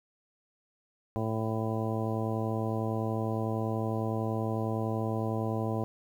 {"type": "harmonic tone", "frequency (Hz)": 110.8, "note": "A2", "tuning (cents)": 13, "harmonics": [1, 2, 3, 4, 5, 6, 7, 9], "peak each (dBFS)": [-32, -35, -37, -38, -39, -40, -40, -42], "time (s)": [1.16, 5.84], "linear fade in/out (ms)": 0, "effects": ["10-bit"]}